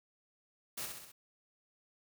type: noise with echo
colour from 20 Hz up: white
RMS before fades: -40 dBFS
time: 0.77-0.86 s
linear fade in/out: 10 ms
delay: 65 ms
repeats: 4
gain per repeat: -4 dB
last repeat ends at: 1.12 s
effects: none